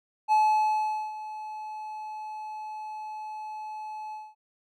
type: tone with ADSR envelope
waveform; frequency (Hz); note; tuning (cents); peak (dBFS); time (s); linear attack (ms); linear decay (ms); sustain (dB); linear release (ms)
triangle; 859; A5; -42; -16; 0.28-4.35; 41; 800; -17; 220
effects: none